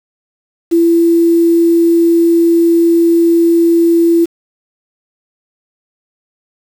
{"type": "tone with quantisation", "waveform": "sine", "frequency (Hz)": 336.8, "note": "E4", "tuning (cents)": 37, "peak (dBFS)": -6, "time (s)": [0.71, 4.26], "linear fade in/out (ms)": 20, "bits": 5, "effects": []}